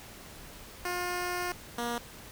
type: tone pair in turn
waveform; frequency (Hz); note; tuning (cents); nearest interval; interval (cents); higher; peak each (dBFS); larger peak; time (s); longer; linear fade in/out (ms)
10% pulse; 356.2 / 237.7; F4 / A#3; +34 / +34; perfect fifth; 700; first; -23; neither; 0.85-1.52 / 1.78-1.98; first; 2
effects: pink hiss -48 dBFS RMS until 2.31 s